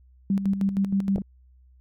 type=tone with tremolo; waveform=sine; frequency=196 Hz; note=G3; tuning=in tune; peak=-19 dBFS; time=0.3-1.22 s; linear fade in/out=2 ms; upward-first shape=square; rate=6.4 Hz; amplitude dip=60%
type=clicks; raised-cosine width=2 ms; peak=-17 dBFS; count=2; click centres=1.16 / 1.182 s
effects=added 63 Hz sine -52 dBFS peak until 1.8 s